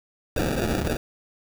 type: noise with sample-and-hold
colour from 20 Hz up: violet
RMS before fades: -25 dBFS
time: 0.36-0.97 s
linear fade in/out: 5 ms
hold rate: 1050 Hz
effects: none